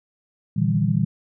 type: chord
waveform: sine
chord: E half-diminished seventh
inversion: second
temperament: equal with one note detuned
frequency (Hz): 116.54 / 150.18 / 164.81 / 196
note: Bb2 / D3 / E3 / G3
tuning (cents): 0 / +39 / 0 / 0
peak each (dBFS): -23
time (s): 0.56-1.05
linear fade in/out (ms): 10
effects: none